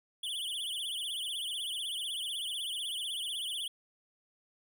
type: tone with vibrato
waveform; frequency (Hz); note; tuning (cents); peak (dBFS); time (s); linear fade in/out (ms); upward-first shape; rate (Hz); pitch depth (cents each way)
square; 3200; G7; +35; -35; 0.23-3.68; 5; triangle; 16; 200
effects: none